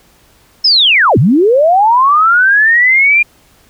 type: linear two-way sweep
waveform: sine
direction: down then up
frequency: 5320 to 98 to 2421 Hz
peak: -5 dBFS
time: 0.64-3.23 s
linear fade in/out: 10 ms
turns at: 1.18 s
effects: pink hiss -48 dBFS RMS until 3.69 s